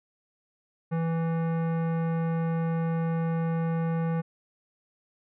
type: tone with hard clipping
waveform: sine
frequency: 164.81 Hz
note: E3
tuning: in tune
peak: -27 dBFS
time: 0.91-4.22 s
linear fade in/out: 20 ms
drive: 16 dB
effects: resampled to 8000 Hz